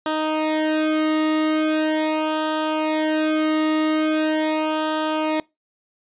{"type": "tone with flanger", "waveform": "sawtooth", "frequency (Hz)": 311.1, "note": "D#4", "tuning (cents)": 0, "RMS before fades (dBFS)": -21, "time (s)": [0.06, 5.4], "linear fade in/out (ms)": 2, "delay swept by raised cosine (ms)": [0.45, 1.25], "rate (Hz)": 0.41, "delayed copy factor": -0.9, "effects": ["noise-tail reverb RT60 0.2 s tail -23 dB re dry", "resampled to 8000 Hz"]}